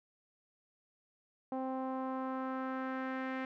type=tone with low-pass filter sweep; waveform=sawtooth; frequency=261.6 Hz; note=C4; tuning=in tune; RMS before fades=-38 dBFS; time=1.52-3.45 s; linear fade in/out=2 ms; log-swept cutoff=800 to 2000 Hz; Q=2.3; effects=none